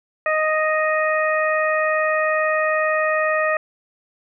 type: harmonic tone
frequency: 622.3 Hz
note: D#5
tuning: in tune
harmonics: 1 / 2 / 3 / 4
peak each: -20 / -23 / -22 / -29 dBFS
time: 0.26-3.57 s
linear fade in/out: 2 ms
effects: none